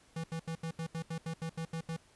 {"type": "tone bursts", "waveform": "square", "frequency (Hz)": 163.5, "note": "E3", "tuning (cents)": -14, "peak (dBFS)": -36, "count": 12, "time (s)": [0.16, 1.966], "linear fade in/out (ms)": 5, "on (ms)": 79, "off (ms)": 78, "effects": ["pink hiss -64 dBFS RMS until 2.15 s", "resampled to 24000 Hz"]}